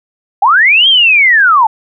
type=linear two-way sweep; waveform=sine; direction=up then down; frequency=740 to 3258 to 834 Hz; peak=-4 dBFS; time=0.42-1.67 s; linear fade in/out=5 ms; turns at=0.88 s; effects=none